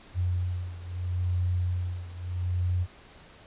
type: beating tone pair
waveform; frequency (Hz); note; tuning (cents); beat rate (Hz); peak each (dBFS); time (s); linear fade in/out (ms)
sine; 89.3 / 90.06; F2 / F#2; +39 / -46; 0.76; -28 / -31; 0.14-2.87; 50
effects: pink hiss -52 dBFS RMS until 3.46 s + resampled to 8000 Hz